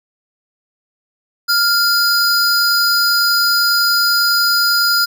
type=tone pair together; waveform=square; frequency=1396.9 / 4935 Hz; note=F6 / D#8; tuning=0 / -15 cents; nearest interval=octave + minor seventh; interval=2185 cents; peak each=-15 dBFS; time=1.48-5.06 s; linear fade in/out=20 ms; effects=none